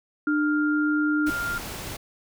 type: tone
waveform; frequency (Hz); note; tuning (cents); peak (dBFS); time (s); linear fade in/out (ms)
sine; 1400; F6; +4; -26; 0.27-1.58; 2
type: tone with pitch glide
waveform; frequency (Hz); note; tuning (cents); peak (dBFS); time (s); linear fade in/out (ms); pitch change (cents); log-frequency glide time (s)
sine; 300 to 301.7; D4 to D4; +37 to +47; -21; 0.27-1.3; 5; +10; 0.44-0.93
type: noise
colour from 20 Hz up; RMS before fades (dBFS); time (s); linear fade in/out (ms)
pink; -35; 1.26-1.97; 10
effects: none